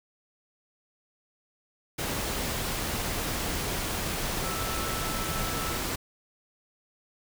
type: tone in noise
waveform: sine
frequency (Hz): 1318.5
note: E6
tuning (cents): 0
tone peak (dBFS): -37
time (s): 4.43-5.78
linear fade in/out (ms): 10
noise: pink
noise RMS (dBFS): -31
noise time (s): 1.98-5.96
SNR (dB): -9
effects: none